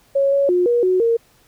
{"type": "tone with pitch steps", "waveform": "sine", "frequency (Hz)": [552, 558, 357.7, 478.2, 369, 462.1], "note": ["C#5", "C#5", "F4", "A#4", "F#4", "A#4"], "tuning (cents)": [-7, 11, 41, 44, -5, -15], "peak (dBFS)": -13, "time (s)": [0.15, 1.17], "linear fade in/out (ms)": 10, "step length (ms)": 170, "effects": ["pink hiss -55 dBFS RMS until 1.47 s"]}